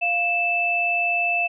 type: tone pair together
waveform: sine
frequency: 697.6 / 2637 Hz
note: F5 / E7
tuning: -2 / 0 cents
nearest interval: octave + major seventh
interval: 2302 cents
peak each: -25 / -20 dBFS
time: 0.01-1.48 s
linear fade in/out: 20 ms
effects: none